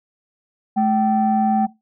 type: tone pair together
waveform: sine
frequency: 215.7 / 772.5 Hz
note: A3 / G5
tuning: -34 / -26 cents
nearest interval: octave + minor seventh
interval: 2208 cents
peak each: -16 dBFS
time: 0.76-1.67 s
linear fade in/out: 20 ms
effects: noise-tail reverb RT60 0.2 s tail -18 dB re dry + tanh soft clip ceiling -9 dBFS